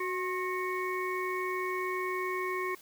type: harmonic tone with a mistuned harmonic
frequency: 370 Hz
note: F#4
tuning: in tune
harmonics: 1 / 3 / 5 / 6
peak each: -34 / -35 / -40 / -38 dBFS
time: 0-2.75 s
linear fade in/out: 5 ms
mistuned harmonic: 3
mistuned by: -52 cents
effects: white hiss -55 dBFS RMS until 2.81 s